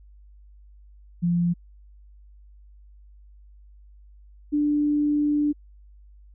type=tone pair in turn; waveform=sine; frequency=173.1 / 294.8 Hz; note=F3 / D4; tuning=-15 / +7 cents; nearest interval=major sixth; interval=922 cents; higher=second; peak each=-19 dBFS; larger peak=neither; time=1.22-1.54 / 4.52-5.53 s; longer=second; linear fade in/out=20 ms; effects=added 50 Hz sine -47 dBFS peak until 6.34 s